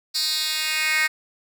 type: tone with high-pass filter sweep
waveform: 10% pulse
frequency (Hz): 311.1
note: D#4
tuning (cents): 0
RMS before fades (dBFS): -23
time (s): 0.14-1.08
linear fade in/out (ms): 20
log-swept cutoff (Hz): 4500 to 2000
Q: 3.5
effects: none